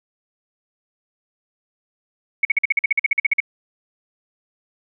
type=tone bursts; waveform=sine; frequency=2217 Hz; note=C#7; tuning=in tune; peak=-12 dBFS; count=15; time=2.43-3.403 s; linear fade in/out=5 ms; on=21 ms; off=47 ms; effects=none